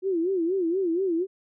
sine tone with vibrato, 356.8 Hz, F4, 37 cents sharp, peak -22 dBFS, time 0.02-1.27 s, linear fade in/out 50 ms, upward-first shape sine, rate 4.2 Hz, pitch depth 160 cents each way, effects none

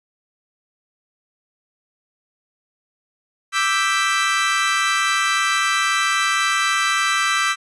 30% pulse chord, E minor seventh, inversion third, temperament equal, 1174.7 / 1318.5 / 1568 / 1975.5 Hz, D6 / E6 / G6 / B6, 0 / 0 / 0 / 0 cents, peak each -20 dBFS, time 3.52-7.56 s, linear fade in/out 50 ms, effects resampled to 22050 Hz

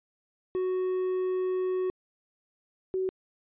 triangle / sine tone pair in turn, 370 / 376 Hz, F#4 / F#4, 0 / +28 cents, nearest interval unison, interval 28 cents, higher second, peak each -24 / -26 dBFS, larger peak first, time 0.55-1.9 / 2.94-3.09 s, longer first, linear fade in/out 0 ms, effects resampled to 8000 Hz

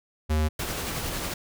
square tone, 77.3 Hz, D#2, 11 cents flat, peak -22 dBFS, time 0.29-0.49 s, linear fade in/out 20 ms
pink noise with tremolo, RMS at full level -30 dBFS, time 0.59-1.34 s, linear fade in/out 5 ms, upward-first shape sine, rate 11 Hz, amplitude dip 30%
effects none

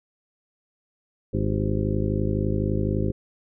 harmonic tone with a mistuned harmonic, 51.91 Hz, G#1, in tune, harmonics 1 / 2 / 3 / 4 / 5 / 6 / 7 / 8 / 10, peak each -29 / -26 / -30 / -29 / -36 / -31 / -33 / -32 / -35 dBFS, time 1.33-3.12 s, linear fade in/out 10 ms, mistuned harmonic 8, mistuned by -68 cents, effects none

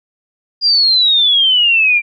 sine exponential sweep, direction down, 4866 to 2349 Hz, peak -8 dBFS, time 0.61-2.02 s, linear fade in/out 50 ms, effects none

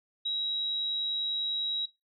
sine tone, 3850 Hz, B7, 45 cents flat, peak -28 dBFS, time 0.25-1.86 s, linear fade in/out 10 ms, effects noise-tail reverb RT60 0.2 s tail -19 dB re dry

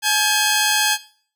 10% pulse tone pair together, 850 / 1604.6 Hz, G#5 / G6, +40 / +40 cents, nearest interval major seventh, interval 1100 cents, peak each -10 dBFS, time 0.02-0.98 s, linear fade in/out 50 ms, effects noise-tail reverb RT60 0.5 s tail -19 dB re dry

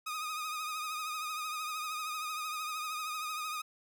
sawtooth tone with vibrato, 1244.5 Hz, D#6, in tune, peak -32 dBFS, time 0.06-3.62 s, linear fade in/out 10 ms, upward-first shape triangle, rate 13 Hz, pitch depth 57 cents each way, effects none

